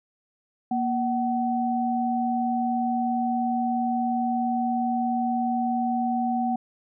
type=tone pair together; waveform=sine; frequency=237.1 / 754.1 Hz; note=A#3 / F#5; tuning=+30 / +33 cents; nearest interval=octave + minor sixth; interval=2003 cents; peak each=-25 dBFS; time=0.71-6.56 s; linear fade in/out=5 ms; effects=none